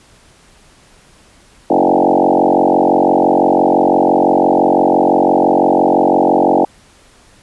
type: tone with frequency modulation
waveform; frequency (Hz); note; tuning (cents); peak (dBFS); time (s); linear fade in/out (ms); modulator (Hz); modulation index
sine; 549; C#5; -17; -8; 1.7-6.65; 5; 45.9; 6.5
effects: pink hiss -47 dBFS RMS until 7.42 s + resampled to 24000 Hz